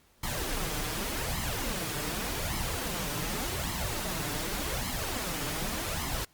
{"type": "noise with flanger", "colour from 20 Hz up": "pink", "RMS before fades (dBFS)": -33, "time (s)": [0.23, 6.25], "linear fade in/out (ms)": 5, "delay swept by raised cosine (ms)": [0.96, 6.86], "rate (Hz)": 0.86, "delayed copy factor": 0.65, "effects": ["pink hiss -64 dBFS RMS until 6.33 s", "Opus 48 kbps"]}